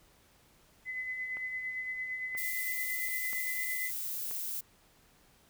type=tone with tremolo; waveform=sine; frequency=2023 Hz; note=B6; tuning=41 cents sharp; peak=-33 dBFS; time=0.85-3.92 s; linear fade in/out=50 ms; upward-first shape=sine; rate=8.8 Hz; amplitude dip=40%
type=click train; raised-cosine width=0.5 ms; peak=-32 dBFS; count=4; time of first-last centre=1.37-4.311 s; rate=1.02 Hz
type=noise; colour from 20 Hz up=violet; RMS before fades=-37 dBFS; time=2.37-4.61 s; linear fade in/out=10 ms
effects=pink hiss -64 dBFS RMS until 5.49 s